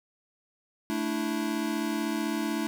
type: chord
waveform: square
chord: A suspended fourth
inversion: none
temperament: equal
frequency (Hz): 220 / 293.7 / 329.6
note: A3 / D4 / E4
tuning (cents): 0 / 0 / 0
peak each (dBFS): -33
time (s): 0.9-2.67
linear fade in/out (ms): 0
effects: none